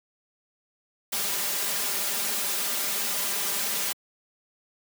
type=noise with comb filter; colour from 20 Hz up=white; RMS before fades=-28 dBFS; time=1.12-3.93 s; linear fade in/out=10 ms; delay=5 ms; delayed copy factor=+0.75; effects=high-pass 200 Hz 12 dB/octave